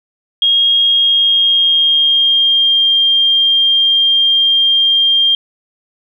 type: tone with pitch glide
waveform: sine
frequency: 3261 to 3199 Hz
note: G#7 to G7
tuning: -32 to +34 cents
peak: -8 dBFS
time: 0.42-5.35 s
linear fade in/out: 2 ms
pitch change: -34 cents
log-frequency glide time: 0.84-2.87 s
effects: 8-bit